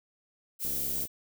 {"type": "noise", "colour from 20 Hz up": "violet", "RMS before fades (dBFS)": -32, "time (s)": [0.59, 1.08], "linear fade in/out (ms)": 50}
{"type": "click train", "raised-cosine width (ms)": 2, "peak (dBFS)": -32, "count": 29, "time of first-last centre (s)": [0.65, 1.053], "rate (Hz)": 69.5}
{"effects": []}